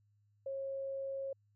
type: tone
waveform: sine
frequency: 543 Hz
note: C#5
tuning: 36 cents flat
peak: -37 dBFS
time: 0.46-1.33 s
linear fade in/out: 5 ms
effects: added 103 Hz sine -69 dBFS peak until 1.55 s